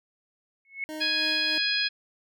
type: tone with exponential growth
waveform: sine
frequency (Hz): 2193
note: C#7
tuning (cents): -19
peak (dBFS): -25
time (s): 0.65-0.84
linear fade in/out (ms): 1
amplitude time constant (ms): 41
type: tone with tremolo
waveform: 25% pulse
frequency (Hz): 310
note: D#4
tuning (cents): -6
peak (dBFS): -30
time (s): 0.89-1.58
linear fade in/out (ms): 0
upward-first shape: sine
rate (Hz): 3.2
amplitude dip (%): 45
type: harmonic tone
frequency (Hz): 830.6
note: G#5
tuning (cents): 0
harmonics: 2 / 3 / 4 / 5 / 6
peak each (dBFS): -30 / -30 / -30 / -30 / -30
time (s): 1-1.89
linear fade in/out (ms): 20
effects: none